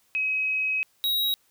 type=tone pair in turn; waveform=sine / square; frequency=2544 / 3826 Hz; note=D#7 / A#7; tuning=+38 / +44 cents; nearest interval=perfect fifth; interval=706 cents; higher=second; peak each=-23 dBFS; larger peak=neither; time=0.15-0.83 / 1.04-1.34 s; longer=first; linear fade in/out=0 ms; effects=white hiss -65 dBFS RMS until 1.5 s